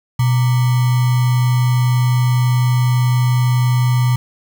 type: tone with sample-and-hold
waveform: sine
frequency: 124.1 Hz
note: B2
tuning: 9 cents sharp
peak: -11 dBFS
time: 0.19-4.16 s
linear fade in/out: 5 ms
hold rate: 1050 Hz
effects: none

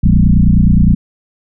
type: tone with frequency modulation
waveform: sine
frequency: 112.4 Hz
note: A2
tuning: 37 cents sharp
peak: -5 dBFS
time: 0.03-0.95 s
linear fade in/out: 10 ms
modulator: 29.6 Hz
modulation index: 3.5
effects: none

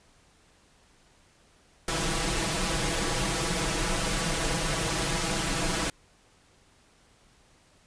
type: noise with comb filter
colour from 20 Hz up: pink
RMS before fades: -28 dBFS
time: 1.88-5.9 s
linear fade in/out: 2 ms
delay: 6.1 ms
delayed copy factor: +1
effects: pink hiss -61 dBFS RMS until 7.86 s + resampled to 22050 Hz

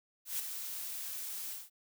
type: noise with ADSR envelope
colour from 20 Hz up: blue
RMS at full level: -34 dBFS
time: 0.25-1.7 s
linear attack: 140 ms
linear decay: 13 ms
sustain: -7 dB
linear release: 190 ms
effects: none

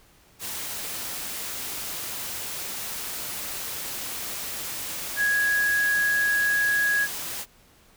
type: tone in noise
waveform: sine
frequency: 1661.2 Hz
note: G#6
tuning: in tune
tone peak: -20 dBFS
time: 5.16-7.08 s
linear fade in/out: 50 ms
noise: white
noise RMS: -33 dBFS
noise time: 0.39-7.46 s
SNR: +10 dB
effects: pink hiss -57 dBFS RMS until 7.96 s

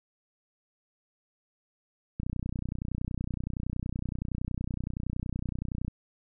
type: click train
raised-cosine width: 5 ms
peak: -20 dBFS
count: 114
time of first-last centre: 2.2-5.881 s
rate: 30.7 Hz
effects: none

